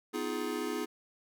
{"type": "chord", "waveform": "square", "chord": "F half-diminished seventh", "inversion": "second", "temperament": "just", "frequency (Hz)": [251.4, 314.3, 349.2, 419.1], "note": ["Cb4", "Eb4", "F4", "Ab4"], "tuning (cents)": [31, 18, 0, 16], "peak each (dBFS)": [-40, -39, -40, -38], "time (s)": [0.13, 0.86], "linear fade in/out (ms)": 20, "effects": []}